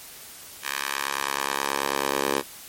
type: tone with high-pass filter sweep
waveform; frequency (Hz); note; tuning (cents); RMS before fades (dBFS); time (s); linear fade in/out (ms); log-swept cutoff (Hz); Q
10% pulse; 69.3; C#2; 0; -27; 0.62-2.43; 50; 1600 to 450; 1.1
effects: white hiss -43 dBFS RMS until 2.68 s + MP3 64 kbps